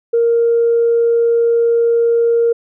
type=tone; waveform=sine; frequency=466.2 Hz; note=A#4; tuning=in tune; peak=-9 dBFS; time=0.13-2.53 s; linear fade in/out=10 ms; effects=tanh soft clip ceiling -5 dBFS